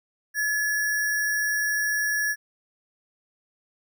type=tone with sample-and-hold; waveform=sine; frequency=1708 Hz; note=G#6; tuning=48 cents sharp; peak=-22 dBFS; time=0.34-2.36 s; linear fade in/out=50 ms; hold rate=7350 Hz; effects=none